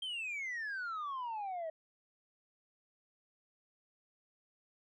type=exponential sweep; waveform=sine; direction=down; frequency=3197 to 625 Hz; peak=-35 dBFS; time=0.02-1.7 s; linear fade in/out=5 ms; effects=tanh soft clip ceiling -36 dBFS